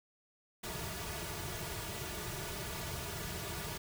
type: noise with comb filter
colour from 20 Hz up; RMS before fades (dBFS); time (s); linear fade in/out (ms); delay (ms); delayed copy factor
pink; -41; 0.63-3.78; 10; 3.8; -0.85
effects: none